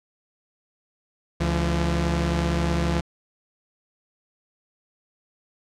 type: tone pair together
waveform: sawtooth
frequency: 71.17 / 170.1 Hz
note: C#2 / F3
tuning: +46 / -45 cents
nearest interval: octave + minor third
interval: 1509 cents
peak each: -20 dBFS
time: 1.4-3.01 s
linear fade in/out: 10 ms
effects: low-pass 7000 Hz 12 dB/octave